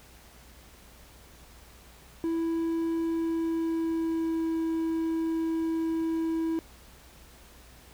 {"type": "tone with pitch glide", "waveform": "triangle", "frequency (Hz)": [329.6, 325.8], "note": ["E4", "E4"], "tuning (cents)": [0, -20], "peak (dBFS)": -24, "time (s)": [2.24, 6.59], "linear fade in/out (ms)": 0, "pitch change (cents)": -20, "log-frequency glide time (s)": [3.05, 4.55], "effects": ["added 60 Hz sine -55 dBFS peak until 7.93 s", "pink hiss -54 dBFS RMS until 7.93 s"]}